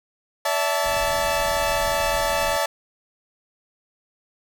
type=chord; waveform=sawtooth; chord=D suspended second; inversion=none; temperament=equal with one note detuned; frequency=574.2 / 659.3 / 880 Hz; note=D5 / E5 / A5; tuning=-39 / 0 / 0 cents; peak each=-21 dBFS; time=0.45-2.66 s; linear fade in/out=5 ms
type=noise; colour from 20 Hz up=brown; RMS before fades=-35 dBFS; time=0.84-2.57 s; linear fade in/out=5 ms
effects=none